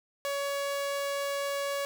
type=tone; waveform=sawtooth; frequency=562 Hz; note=C#5; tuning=24 cents sharp; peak=-26 dBFS; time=0.25-1.85 s; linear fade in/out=0 ms; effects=11-bit